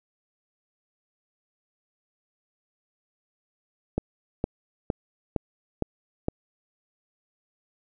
click train, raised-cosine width 2 ms, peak -11 dBFS, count 6, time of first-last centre 3.98-6.284 s, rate 2.17 Hz, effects none

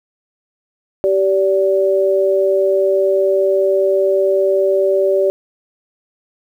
sine tone pair together, 387.1 / 578 Hz, G4 / D5, -22 / -28 cents, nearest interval perfect fifth, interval 694 cents, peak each -14 dBFS, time 1.04-5.3 s, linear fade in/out 0 ms, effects 8-bit

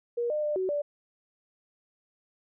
sine tone with pitch steps, 475.2 / 604 / 597 / 374.7 / 583 Hz, A#4 / D5 / D5 / F#4 / D5, +33 / +48 / +28 / +22 / -13 cents, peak -26 dBFS, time 0.17-0.82 s, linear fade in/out 10 ms, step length 130 ms, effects none

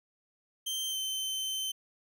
sawtooth tone with pitch glide, 3136 to 3086 Hz, G7 to G7, 0 to -28 cents, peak -29 dBFS, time 0.66-1.72 s, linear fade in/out 10 ms, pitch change -28 cents, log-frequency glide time 0.88-0.98 s, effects none

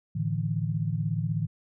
sine chord, A suspended fourth, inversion none, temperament equal with one note detuned, 110 / 148.45 / 164.81 Hz, A2 / D3 / E3, 0 / +19 / 0 cents, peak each -30 dBFS, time 0.15-1.47 s, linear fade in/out 10 ms, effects none

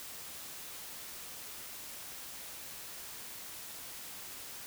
silence, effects white hiss -46 dBFS RMS until 4.66 s

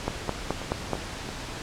two click trains, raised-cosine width 1 ms, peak -20 / -11 dBFS, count 4 / 5, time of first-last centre 0.28-1.29 / 0.08-0.933 s, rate 2.97 / 4.69 Hz, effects pink hiss -36 dBFS RMS until 1.62 s + low-pass 7000 Hz 12 dB/octave

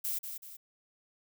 violet noise with echo, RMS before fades -34 dBFS, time 0.04-0.19 s, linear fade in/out 10 ms, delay 190 ms, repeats 2, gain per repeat -7 dB, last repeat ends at 0.57 s, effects none

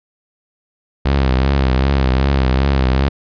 sawtooth tone with vibrato, 66.6 Hz, C2, 31 cents sharp, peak -8 dBFS, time 1.05-3.09 s, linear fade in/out 10 ms, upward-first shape triangle, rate 2.6 Hz, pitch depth 90 cents each way, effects resampled to 11025 Hz

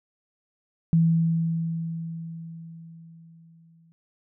sine tone with exponential decay, 164.81 Hz, E3, in tune, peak -15 dBFS, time 0.93-3.92 s, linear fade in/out 0 ms, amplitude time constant 650 ms, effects none

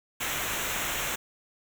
pink noise with comb filter, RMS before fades -31 dBFS, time 0.2-1.16 s, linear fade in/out 10 ms, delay 0.21 ms, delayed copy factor -0.7, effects none

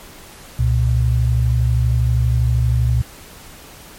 sine tone pair together, 67.18 / 119.7 Hz, C2 / A#2, +46 / +46 cents, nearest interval minor seventh, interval 1000 cents, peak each -16 / -15 dBFS, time 0.59-3.02 s, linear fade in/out 5 ms, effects pink hiss -40 dBFS RMS until 3.98 s + MP3 64 kbps

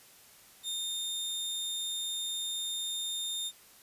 sawtooth tone, 3644 Hz, A#7, 40 cents flat, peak -30 dBFS, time 0.63-3.52 s, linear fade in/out 50 ms, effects white hiss -57 dBFS RMS until 3.82 s + resampled to 32000 Hz

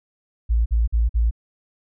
sine tone bursts, 56.7 Hz, A#1, 47 cents flat, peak -15 dBFS, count 4, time 0.49-1.311 s, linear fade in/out 20 ms, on 170 ms, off 47 ms, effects none

